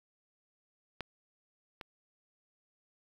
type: clicks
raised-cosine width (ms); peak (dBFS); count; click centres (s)
0.3; -21 / -26; 2; 1.007 / 1.812
effects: 8-bit